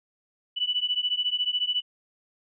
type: beating tone pair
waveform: sine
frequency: 2960 / 2974 Hz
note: F#7 / F#7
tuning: 0 / +8 cents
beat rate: 14 Hz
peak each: -27 dBFS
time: 0.56-1.82 s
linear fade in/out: 20 ms
effects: none